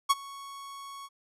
45% pulse tone with ADSR envelope, 1108.7 Hz, C#6, in tune, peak -18 dBFS, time 0.09-1.09 s, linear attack 17 ms, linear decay 32 ms, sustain -23 dB, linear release 39 ms, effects resampled to 32000 Hz

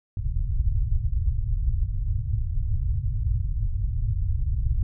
pink low-pass noise, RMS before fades -24 dBFS, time 0.17-4.83 s, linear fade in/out 2 ms, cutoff 120 Hz, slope 48 dB/octave, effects none

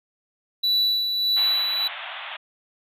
triangle tone with tremolo, 3951 Hz, B7, in tune, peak -16 dBFS, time 0.63-1.88 s, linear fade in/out 10 ms, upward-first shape sine, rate 1.6 Hz, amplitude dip 45%
white band-pass noise, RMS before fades -35 dBFS, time 1.36-2.37 s, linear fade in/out 10 ms, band 600 to 3600 Hz, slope 96 dB/octave
effects none

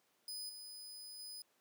sawtooth tone with level steps, 5000 Hz, D#8, 8 cents sharp, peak -40 / -46 / -44 dBFS, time 0.28-1.42 s, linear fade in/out 2 ms, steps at 0.49 / 1.19 s, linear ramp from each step 5 ms, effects pink hiss -75 dBFS RMS until 1.6 s + high-pass 300 Hz 12 dB/octave

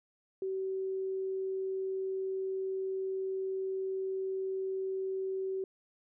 sine tone, 381.6 Hz, G4, 47 cents flat, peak -32 dBFS, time 0.42-5.64 s, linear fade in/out 2 ms, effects none

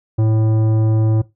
sine tone with tanh clipping, 110 Hz, A2, in tune, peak -14 dBFS, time 0.18-1.22 s, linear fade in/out 10 ms, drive 13 dB, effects noise-tail reverb RT60 0.2 s tail -18 dB re dry

